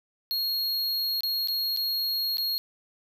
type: tone with dropouts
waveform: square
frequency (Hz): 4286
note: C8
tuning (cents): +41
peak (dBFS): -26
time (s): 0.31-2.58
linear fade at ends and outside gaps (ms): 0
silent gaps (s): 1.207-1.234 / 1.474-1.484 / 1.764-1.772 / 2.371-2.382
effects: none